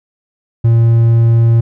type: tone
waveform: triangle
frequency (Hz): 115.5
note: A#2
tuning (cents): -16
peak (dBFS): -4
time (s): 0.64-1.61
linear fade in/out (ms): 10
effects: none